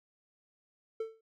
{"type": "tone with exponential decay", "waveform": "triangle", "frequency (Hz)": 445.9, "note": "A4", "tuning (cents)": 23, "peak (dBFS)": -28, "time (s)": [1, 1.21], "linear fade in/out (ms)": 5, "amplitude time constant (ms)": 45, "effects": []}